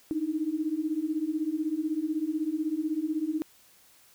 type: beating tone pair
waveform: sine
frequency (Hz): 301.3 / 317.3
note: D4 / D#4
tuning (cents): +44 / +34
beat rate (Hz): 16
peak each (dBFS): -31 / -29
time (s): 0.11-3.42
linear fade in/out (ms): 0
effects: white hiss -59 dBFS RMS until 4.14 s